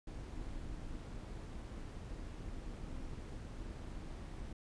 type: noise with amplitude modulation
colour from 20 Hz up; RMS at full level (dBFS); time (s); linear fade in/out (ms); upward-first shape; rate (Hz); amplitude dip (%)
brown; -43; 0.07-4.53; 5; sine; 281; 50
effects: resampled to 22050 Hz